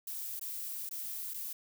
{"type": "noise with dropouts", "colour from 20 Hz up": "violet", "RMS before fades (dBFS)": -40, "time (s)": [0.07, 1.53], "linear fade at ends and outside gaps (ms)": 5, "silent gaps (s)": [[0.395, 0.412], [0.892, 0.91], [1.337, 1.342]], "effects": []}